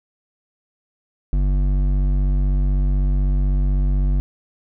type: tone with hard clipping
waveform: sine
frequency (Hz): 48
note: G1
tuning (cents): -36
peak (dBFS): -17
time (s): 1.33-4.2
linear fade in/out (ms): 0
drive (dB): 10
effects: none